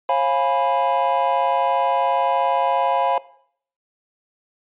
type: chord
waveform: triangle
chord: C# dominant seventh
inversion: none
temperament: equal with one note detuned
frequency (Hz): 540.5 / 698.5 / 830.6 / 987.8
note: C#5 / E#5 / G#5 / B5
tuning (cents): -44 / 0 / 0 / 0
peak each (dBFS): -20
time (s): 0.09-3.18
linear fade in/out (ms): 2
effects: noise-tail reverb RT60 0.6 s tail -19 dB re dry + resampled to 8000 Hz